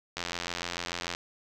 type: click train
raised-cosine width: 0.2 ms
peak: -15 dBFS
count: 86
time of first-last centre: 0.17-1.149 s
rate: 86.8 Hz
effects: none